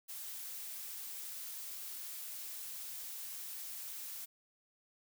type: noise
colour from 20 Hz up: blue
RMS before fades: -45 dBFS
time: 0.08-4.26 s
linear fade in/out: 20 ms
effects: none